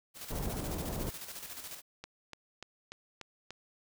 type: noise with tremolo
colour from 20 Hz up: white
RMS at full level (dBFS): -43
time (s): 0.14-1.82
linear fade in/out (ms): 50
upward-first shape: square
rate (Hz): 14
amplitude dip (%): 50
type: low-pass noise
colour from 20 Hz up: pink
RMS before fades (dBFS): -37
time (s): 0.3-1.1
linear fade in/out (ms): 10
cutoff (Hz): 740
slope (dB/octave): 12
type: click train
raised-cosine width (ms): 0.2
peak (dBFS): -26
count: 6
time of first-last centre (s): 2.04-3.506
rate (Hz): 3.41
effects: none